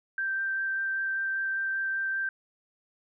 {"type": "tone with vibrato", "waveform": "sine", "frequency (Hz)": 1568, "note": "G6", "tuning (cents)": 0, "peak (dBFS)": -27, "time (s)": [0.18, 2.29], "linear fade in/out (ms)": 2, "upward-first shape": "sine", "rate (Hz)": 5.1, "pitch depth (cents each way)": 8, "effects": []}